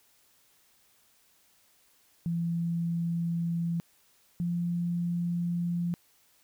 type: tone pair in turn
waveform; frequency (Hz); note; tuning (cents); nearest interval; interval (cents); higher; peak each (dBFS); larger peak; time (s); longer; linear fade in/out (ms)
sine; 169 / 172.85; E3 / F3; +43 / -18; unison; 39; second; -27; neither; 2.26-3.8 / 4.4-5.94; neither; 0
effects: white hiss -65 dBFS RMS until 6.43 s